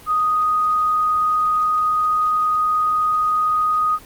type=tone; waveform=sine; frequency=1244.5 Hz; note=D#6; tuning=in tune; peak=-15 dBFS; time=0.06-3.99 s; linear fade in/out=50 ms; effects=pink hiss -43 dBFS RMS until 4.05 s + Opus 32 kbps